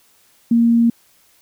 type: tone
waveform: sine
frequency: 233 Hz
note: A#3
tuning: 1 cent flat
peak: -10 dBFS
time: 0.51-0.9 s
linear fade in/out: 5 ms
effects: white hiss -55 dBFS RMS until 1.41 s

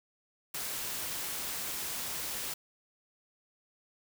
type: noise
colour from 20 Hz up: white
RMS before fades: -37 dBFS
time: 0.54-2.54 s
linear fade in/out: 5 ms
effects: none

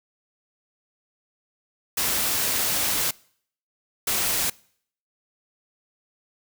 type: noise bursts at uneven times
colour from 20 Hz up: white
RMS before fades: -24 dBFS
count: 2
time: 1.97-3.11 / 4.07-4.5 s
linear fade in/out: 5 ms
effects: noise-tail reverb RT60 0.6 s tail -24 dB re dry

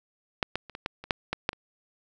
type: clicks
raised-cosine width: 0.3 ms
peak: -8 / -12 / -28 / -21 / -13 / -25 / -7 / -12 / -8 / -26 dBFS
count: 10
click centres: 0.428 / 0.556 / 0.697 / 0.751 / 0.861 / 1.04 / 1.108 / 1.33 / 1.491 / 1.531 s
effects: none

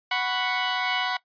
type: chord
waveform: 15% pulse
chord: F# suspended fourth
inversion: none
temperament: equal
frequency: 740 / 987.8 / 1108.7 Hz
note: F#5 / B5 / C#6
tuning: 0 / 0 / 0 cents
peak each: -20 / -22 / -25 dBFS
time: 0.11-1.17 s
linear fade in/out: 5 ms
effects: noise-tail reverb RT60 0.1 s tail -19 dB re dry + resampled to 11025 Hz

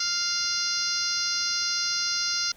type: harmonic tone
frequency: 698.5 Hz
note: F5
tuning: in tune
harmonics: 2 / 3 / 4 / 5 / 6 / 7 / 8 / 9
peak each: -33 / -39 / -39 / -40 / -32 / -29 / -30 / -35 dBFS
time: 0-2.52 s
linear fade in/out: 5 ms
effects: pink hiss -55 dBFS RMS until 2.56 s

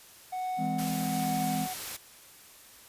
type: tone with tremolo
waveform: triangle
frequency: 740 Hz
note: F#5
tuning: in tune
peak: -28 dBFS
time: 0.32-1.74 s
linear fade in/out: 10 ms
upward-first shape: sine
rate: 1.2 Hz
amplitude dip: 50%
type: chord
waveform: triangle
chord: E augmented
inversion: none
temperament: just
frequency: 164.81 / 206 / 257.5 Hz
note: E3 / G#3 / B#3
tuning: 0 / -14 / -28 cents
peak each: -32 dBFS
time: 0.57-1.68 s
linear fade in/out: 50 ms
type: noise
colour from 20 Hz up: white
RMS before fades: -38 dBFS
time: 0.78-1.97 s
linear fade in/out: 10 ms
effects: white hiss -53 dBFS RMS until 2.88 s + resampled to 32000 Hz

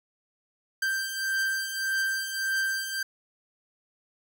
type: beating tone pair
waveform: 45% pulse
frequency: 1568 / 1569.7 Hz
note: G6 / G6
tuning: 0 / +2 cents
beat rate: 1.7 Hz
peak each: -33 / -28 dBFS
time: 0.82-3.03 s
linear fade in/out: 5 ms
effects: 10-bit

